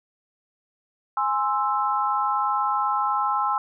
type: chord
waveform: sine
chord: Ab augmented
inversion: none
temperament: equal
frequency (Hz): 830.6 / 1046.5 / 1318.5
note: Ab5 / C6 / E6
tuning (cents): 0 / 0 / 0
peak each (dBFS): -25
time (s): 1.17-3.58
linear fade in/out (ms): 2
effects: none